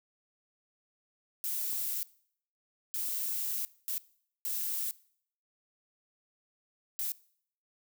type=noise bursts at uneven times; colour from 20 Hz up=violet; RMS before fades=-34 dBFS; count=5; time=1.44-2.03 / 2.94-3.65 / 3.88-3.98 / 4.45-4.91 / 6.99-7.12 s; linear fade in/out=0 ms; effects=noise-tail reverb RT60 0.6 s tail -21 dB re dry